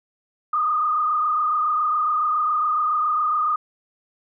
sine tone with frequency modulation, 1225 Hz, D#6, 27 cents flat, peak -18 dBFS, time 0.53-3.56 s, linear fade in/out 5 ms, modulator 27.2 Hz, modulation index 1.4, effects none

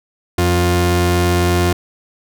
sawtooth tone pair together, 88.25 / 176.5 Hz, F2 / F3, +19 / +19 cents, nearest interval octave, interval 1200 cents, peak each -10 dBFS, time 0.38-1.73 s, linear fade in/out 5 ms, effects none

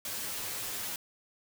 white noise with comb filter, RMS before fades -37 dBFS, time 0.05-0.96 s, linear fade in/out 2 ms, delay 9.7 ms, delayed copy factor +0.65, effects none

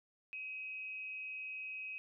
sine tone with amplitude modulation, 2536 Hz, D#7, 32 cents sharp, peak -39 dBFS, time 0.33-1.98 s, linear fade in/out 0 ms, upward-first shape sine, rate 201 Hz, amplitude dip 50%, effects none

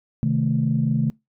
sine chord, A diminished, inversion first, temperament equal, 130.81 / 155.56 / 220 Hz, C3 / Eb3 / A3, 0 / 0 / 0 cents, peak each -22 dBFS, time 0.23-1.1 s, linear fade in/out 0 ms, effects noise-tail reverb RT60 0.2 s tail -24 dB re dry + tanh soft clip ceiling -9 dBFS

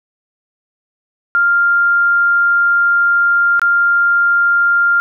sine tone with dropouts, 1396.9 Hz, F6, in tune, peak -9 dBFS, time 1.35-5 s, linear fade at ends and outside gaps 0 ms, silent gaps 3.595-3.617 s, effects none

